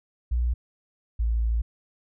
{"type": "tone pair in turn", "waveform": "sine", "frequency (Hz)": [60.1, 56.53], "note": ["B1", "A1"], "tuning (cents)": [-46, 48], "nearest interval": "minor second", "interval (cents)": 106, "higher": "first", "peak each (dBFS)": -21, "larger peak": "neither", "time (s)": [[0.31, 0.54], [1.19, 1.62]], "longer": "second", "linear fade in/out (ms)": 10, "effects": []}